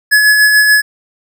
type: tone with tremolo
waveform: square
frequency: 1700 Hz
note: G#6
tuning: 40 cents sharp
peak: -5 dBFS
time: 0.11-0.82 s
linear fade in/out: 20 ms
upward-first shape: sine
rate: 6.9 Hz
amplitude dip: 35%
effects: none